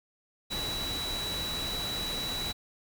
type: tone in noise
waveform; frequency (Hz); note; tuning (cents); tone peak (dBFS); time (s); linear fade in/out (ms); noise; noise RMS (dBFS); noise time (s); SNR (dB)
sine; 3926; B7; -11; -33; 0.5-2.53; 20; pink; -37; 0.5-2.53; +1
effects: none